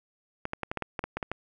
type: clicks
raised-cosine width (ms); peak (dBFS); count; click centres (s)
0.5; -16; 11; 0.454 / 0.534 / 0.633 / 0.715 / 0.773 / 0.823 / 0.992 / 1.04 / 1.17 / 1.228 / 1.316
effects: none